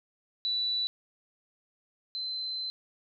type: tone pair in turn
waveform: sine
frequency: 3960 / 4069 Hz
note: B7 / C8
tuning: +4 / -49 cents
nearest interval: unison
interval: 47 cents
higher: second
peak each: -27 / -32 dBFS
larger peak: first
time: 0.45-0.87 / 2.15-2.7 s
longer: second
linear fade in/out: 0 ms
effects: none